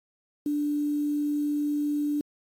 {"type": "tone with quantisation", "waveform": "sine", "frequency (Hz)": 293.7, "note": "D4", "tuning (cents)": 0, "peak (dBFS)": -24, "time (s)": [0.46, 2.21], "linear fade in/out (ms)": 2, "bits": 8, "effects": ["AAC 64 kbps"]}